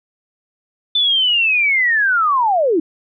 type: linear sweep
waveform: sine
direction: down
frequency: 3539 to 293.7 Hz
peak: -12 dBFS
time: 0.95-2.8 s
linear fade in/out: 5 ms
effects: none